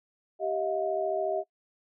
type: tone cluster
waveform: sine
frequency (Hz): 390.7 / 637 / 711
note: G4 / D#5 / F5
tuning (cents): -6 / +41 / +31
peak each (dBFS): -32 / -29 / -34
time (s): 0.39-1.44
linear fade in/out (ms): 50
effects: noise-tail reverb RT60 0.1 s tail -20 dB re dry